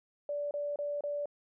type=tone bursts; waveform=sine; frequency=581 Hz; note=D5; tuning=19 cents flat; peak=-32 dBFS; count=4; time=0.29-1.257 s; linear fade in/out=2 ms; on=220 ms; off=29 ms; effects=none